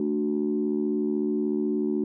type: chord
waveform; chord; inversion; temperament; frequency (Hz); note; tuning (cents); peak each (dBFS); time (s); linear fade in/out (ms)
sine; D major; second; equal; 220 / 293.7 / 370; A3 / D4 / F#4; 0 / 0 / 0; -27; 0-2.04; 2
effects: tanh soft clip ceiling -15 dBFS